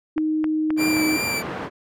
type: tone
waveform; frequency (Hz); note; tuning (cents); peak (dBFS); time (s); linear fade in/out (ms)
sine; 311.1; D#4; 0; -19; 0.16-1.17; 10
type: click train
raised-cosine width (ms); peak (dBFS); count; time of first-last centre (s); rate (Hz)
0.5; -15; 4; 0.18-0.967; 3.81
type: band-pass noise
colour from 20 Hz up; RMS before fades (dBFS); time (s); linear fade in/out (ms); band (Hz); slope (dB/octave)
pink; -30; 0.76-1.7; 50; 160 to 1700; 12
type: tone with vibrato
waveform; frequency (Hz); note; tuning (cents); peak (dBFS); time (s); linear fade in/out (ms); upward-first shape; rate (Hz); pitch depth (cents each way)
sawtooth; 2349; D7; 0; -20; 0.77-1.43; 50; triangle; 2.7; 24
effects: none